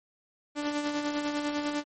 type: tone with tremolo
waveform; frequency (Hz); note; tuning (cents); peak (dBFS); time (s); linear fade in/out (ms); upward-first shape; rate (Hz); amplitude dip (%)
sawtooth; 293.7; D4; 0; -23; 0.55-1.84; 50; sine; 10; 45
effects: MP3 32 kbps